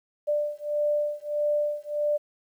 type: beating tone pair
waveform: sine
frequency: 591 / 592.6 Hz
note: D5 / D5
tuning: +11 / +15 cents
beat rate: 1.6 Hz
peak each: -27 dBFS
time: 0.27-2.18 s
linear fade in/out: 20 ms
effects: 10-bit